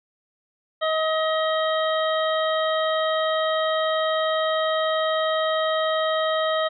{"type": "harmonic tone", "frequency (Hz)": 633, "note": "D#5", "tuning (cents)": 30, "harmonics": [1, 2, 3, 5, 6], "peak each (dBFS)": [-22, -26, -31, -32, -33], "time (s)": [0.81, 6.69], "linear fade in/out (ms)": 20, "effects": []}